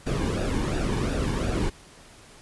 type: noise with flanger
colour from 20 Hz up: brown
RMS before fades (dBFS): -26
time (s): 0.06-1.7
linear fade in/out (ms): 10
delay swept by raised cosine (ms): 0.94 to 1.56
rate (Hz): 2.8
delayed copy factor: -0.6
effects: pink hiss -50 dBFS RMS until 2.41 s + resampled to 24000 Hz